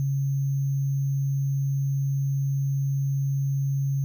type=tone with sample-and-hold; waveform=sine; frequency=137.5 Hz; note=C#3; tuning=14 cents flat; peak=-22 dBFS; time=0-4.04 s; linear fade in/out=0 ms; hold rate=6300 Hz; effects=none